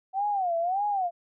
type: tone with vibrato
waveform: sine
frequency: 745 Hz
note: F#5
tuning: 12 cents sharp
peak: -24 dBFS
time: 0.13-1.11 s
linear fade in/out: 50 ms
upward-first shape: sine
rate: 1.7 Hz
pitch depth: 190 cents each way
effects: none